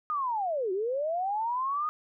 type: linear two-way sweep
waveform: sine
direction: down then up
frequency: 1248 to 360 to 1248 Hz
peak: -27 dBFS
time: 0.1-1.89 s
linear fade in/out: 0 ms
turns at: 0.72 s
effects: none